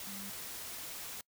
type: tone in noise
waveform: sine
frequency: 197.7 Hz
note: G3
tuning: 15 cents sharp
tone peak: -47 dBFS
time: 0.07-0.3 s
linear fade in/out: 2 ms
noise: white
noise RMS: -44 dBFS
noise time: 0-1.21 s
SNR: -6 dB
effects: noise-tail reverb RT60 0.1 s tail -24 dB re dry